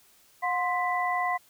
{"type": "tone cluster", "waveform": "sine", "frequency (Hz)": [721, 1045, 1984], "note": ["F#5", "C6", "B6"], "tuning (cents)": [-45, -2, 7], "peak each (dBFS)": [-28, -29, -31], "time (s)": [0.42, 1.38], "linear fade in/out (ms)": 20, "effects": ["white hiss -60 dBFS RMS until 1.49 s"]}